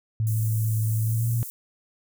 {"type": "tone with pitch glide", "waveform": "sine", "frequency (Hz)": [110, 116.54], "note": ["A2", "A#2"], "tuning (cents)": [0, 0], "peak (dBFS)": -21, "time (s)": [0.2, 1.43], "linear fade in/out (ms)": 0, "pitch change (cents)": 100, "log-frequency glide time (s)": [1, 1.3]}
{"type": "high-pass noise", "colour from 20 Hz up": "white", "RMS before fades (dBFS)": -37, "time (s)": [0.27, 1.5], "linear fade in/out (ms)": 0, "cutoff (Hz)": 7700, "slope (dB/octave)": 24}
{"effects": []}